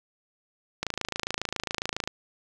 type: click train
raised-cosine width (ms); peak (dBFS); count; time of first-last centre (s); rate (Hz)
0.2; -11; 35; 0.83-2.075; 27.3
effects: none